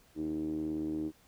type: tone with low-pass filter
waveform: 5% pulse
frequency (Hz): 77.78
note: D#2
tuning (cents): 0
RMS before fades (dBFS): -35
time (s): 0.15-1.12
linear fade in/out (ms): 50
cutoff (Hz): 320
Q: 8.3
effects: pink hiss -64 dBFS RMS until 1.27 s